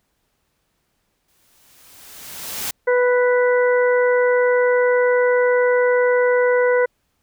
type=noise with exponential growth; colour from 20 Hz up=white; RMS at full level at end=-24 dBFS; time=1.28-2.71 s; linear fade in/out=5 ms; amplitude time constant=310 ms
type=harmonic tone; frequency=493.9 Hz; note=B4; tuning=in tune; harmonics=1 / 2 / 3 / 4; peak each=-14 / -25 / -24 / -26 dBFS; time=2.87-6.86 s; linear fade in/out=10 ms
effects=pink hiss -69 dBFS RMS until 7.22 s